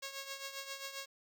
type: tone with tremolo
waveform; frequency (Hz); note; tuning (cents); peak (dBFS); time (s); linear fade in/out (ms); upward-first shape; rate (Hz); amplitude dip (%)
5% pulse; 547; C#5; -23; -28; 0.02-1.06; 10; triangle; 7.5; 70
effects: none

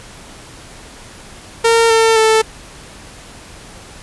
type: tone with pitch steps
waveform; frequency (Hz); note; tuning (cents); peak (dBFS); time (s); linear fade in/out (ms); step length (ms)
sawtooth; 458.7 / 449.8 / 441; A#4 / A4 / A4; -28 / +38 / +4; -5; 1.64-2.42; 10; 260
effects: pink hiss -37 dBFS RMS until 4.02 s + resampled to 24000 Hz

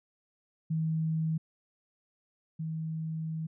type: tone pair in turn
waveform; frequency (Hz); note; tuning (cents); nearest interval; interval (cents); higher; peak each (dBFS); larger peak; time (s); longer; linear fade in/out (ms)
sine; 159.8 / 159.8; D#3 / D#3; +47 / +47; unison; 0; neither; -27 / -32; first; 0.7-1.38 / 2.59-3.47; second; 10
effects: none

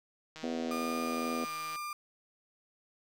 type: click train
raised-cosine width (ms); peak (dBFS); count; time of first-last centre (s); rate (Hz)
0.2; -29; 222; 0.36-1.759; 158
type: harmonic tone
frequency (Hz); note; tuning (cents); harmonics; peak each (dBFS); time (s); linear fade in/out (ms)
82.41; E2; 0; 3 / 4 / 5 / 6 / 7 / 8 / 9; -35 / -42 / -43 / -41 / -45 / -45 / -46; 0.43-1.45; 5
type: tone with pitch glide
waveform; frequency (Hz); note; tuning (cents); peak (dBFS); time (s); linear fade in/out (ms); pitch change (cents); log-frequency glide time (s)
35% pulse; 1211 to 1196.4; D#6 to D6; -47 to +32; -35; 0.71-1.93; 2; -21; 1.02-1.59
effects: none

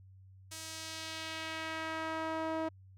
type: tone with band-pass filter sweep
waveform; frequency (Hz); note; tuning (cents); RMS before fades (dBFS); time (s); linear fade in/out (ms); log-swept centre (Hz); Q
sawtooth; 320.2; D#4; +50; -39; 0.51-2.69; 10; 7900 to 650; 1
effects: added 95 Hz sine -54 dBFS peak until 2.97 s

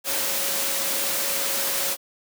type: tone in noise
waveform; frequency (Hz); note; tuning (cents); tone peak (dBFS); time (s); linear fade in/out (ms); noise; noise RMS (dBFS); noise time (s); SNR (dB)
sine; 551; C#5; -11; -36; 0.04-1.97; 50; white; -25; 0.04-1.97; -14
effects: high-pass 200 Hz 12 dB/octave

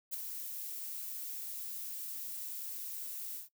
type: noise with ADSR envelope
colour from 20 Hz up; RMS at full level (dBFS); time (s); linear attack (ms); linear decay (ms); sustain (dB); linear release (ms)
violet; -35; 0.11-3.49; 31; 8; -7; 130
effects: noise-tail reverb RT60 0.1 s tail -18 dB re dry

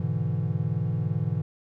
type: chord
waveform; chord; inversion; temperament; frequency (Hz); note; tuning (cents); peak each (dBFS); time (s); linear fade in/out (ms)
triangle; E dominant seventh; first; equal; 103.83 / 123.47 / 146.83 / 164.81; G#2 / B2 / D3 / E3; 0 / 0 / 0 / 0; -28; 0-1.42; 5
effects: none

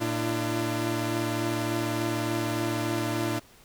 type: tone cluster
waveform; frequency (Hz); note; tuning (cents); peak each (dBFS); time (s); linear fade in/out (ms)
sawtooth; 114.2 / 299 / 339.2; A#2 / D4 / E4; -35 / +31 / +50; -27; 0-3.4; 20
effects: pink hiss -55 dBFS RMS until 3.64 s

